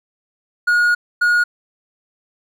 triangle tone bursts at uneven times, 1441 Hz, F#6, 46 cents flat, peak -10 dBFS, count 2, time 0.67-0.95 / 1.21-1.44 s, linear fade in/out 10 ms, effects none

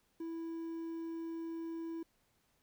triangle tone with quantisation, 329.6 Hz, E4, in tune, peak -37 dBFS, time 0.2-2.03 s, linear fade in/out 5 ms, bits 11, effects pink hiss -75 dBFS RMS until 2.62 s

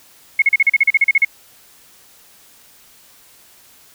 sine tone bursts, 2178 Hz, C#7, 31 cents flat, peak -8 dBFS, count 13, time 0.39-1.249 s, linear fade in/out 5 ms, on 31 ms, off 38 ms, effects white hiss -48 dBFS RMS until 3.94 s

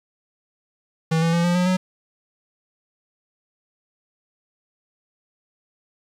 square tone with pitch steps, 161.6 / 165.95 / 170.42 / 175.01 / 179.72 / 184.56 Hz, E3 / E3 / F3 / F3 / F3 / F#3, -34 / +12 / -42 / +4 / +50 / -4 cents, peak -18 dBFS, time 1.11-1.77 s, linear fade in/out 10 ms, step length 110 ms, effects low-pass 8000 Hz 12 dB/octave + 8-bit

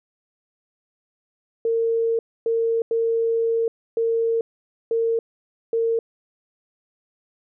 sine tone bursts at uneven times, 457.3 Hz, A#4, 33 cents flat, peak -18 dBFS, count 6, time 1.65-2.19 / 2.46-2.82 / 2.91-3.68 / 3.97-4.41 / 4.91-5.19 / 5.73-5.99 s, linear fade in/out 2 ms, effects none

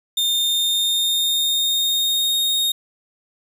40% pulse tone with pitch glide, 3630 to 3713 Hz, A#7 to A#7, -47 to -8 cents, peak -16 dBFS, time 0.17-2.72 s, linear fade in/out 5 ms, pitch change +39 cents, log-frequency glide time 0.3-2.37 s, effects none

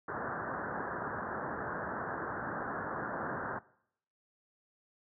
white low-pass noise, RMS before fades -38 dBFS, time 0.08-3.59 s, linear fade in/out 5 ms, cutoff 1700 Hz, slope 96 dB/octave, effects noise-tail reverb RT60 0.7 s tail -21 dB re dry + high-pass 100 Hz 12 dB/octave

